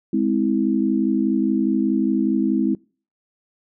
sine chord, Ab augmented, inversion none, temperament just, 207.7 / 259.6 / 324.5 Hz, Ab3 / C4 / E4, 0 / -13 / -27 cents, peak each -21 dBFS, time 0.13-2.75 s, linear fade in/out 5 ms, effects noise-tail reverb RT60 0.4 s tail -25 dB re dry

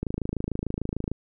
click train, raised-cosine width 3 ms, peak -15 dBFS, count 30, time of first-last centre 0.03-1.116 s, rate 26.7 Hz, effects none

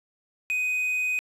triangle tone, 2500 Hz, D#7, 8 cents sharp, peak -22 dBFS, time 0.5-1.19 s, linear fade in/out 0 ms, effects resampled to 32000 Hz + 9-bit

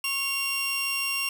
sawtooth tone pair together, 1094.7 / 2766 Hz, C#6 / F7, -22 / -17 cents, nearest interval octave + major third, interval 1605 cents, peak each -32 / -23 dBFS, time 0.04-1.29 s, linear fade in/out 2 ms, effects none

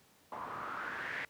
white noise with low-pass filter sweep, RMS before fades -41 dBFS, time 0.32-1.25 s, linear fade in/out 2 ms, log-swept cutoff 970 to 2000 Hz, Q 4.6, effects pink hiss -65 dBFS RMS until 1.29 s + high-pass 100 Hz 12 dB/octave

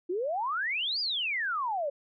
sine exponential two-way sweep, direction up then down, 336.2 to 5020 to 545 Hz, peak -28 dBFS, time 0.09-1.9 s, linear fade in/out 10 ms, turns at 1 s, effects none

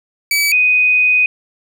sawtooth / sine tone pair in turn, 2291 / 2495 Hz, D7 / D#7, -44 / +4 cents, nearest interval minor second, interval 148 cents, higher second, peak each -9 dBFS, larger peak neither, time 0.31-0.52 / 0.52-1.26 s, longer second, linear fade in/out 2 ms, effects none

